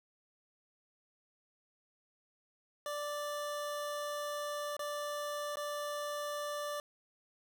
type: tone with dropouts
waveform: 25% pulse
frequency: 587 Hz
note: D5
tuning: 1 cent flat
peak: -33 dBFS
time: 2.86-6.8 s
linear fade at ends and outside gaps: 1 ms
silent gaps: 4.767-4.793 / 5.557-5.57 s
effects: none